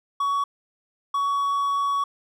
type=tone pair in turn; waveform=triangle; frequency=1124 / 1124 Hz; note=C#6 / C#6; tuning=+24 / +24 cents; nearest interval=unison; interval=0 cents; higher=neither; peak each=-19 dBFS; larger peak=neither; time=0.2-0.44 / 1.14-2.04 s; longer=second; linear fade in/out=5 ms; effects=none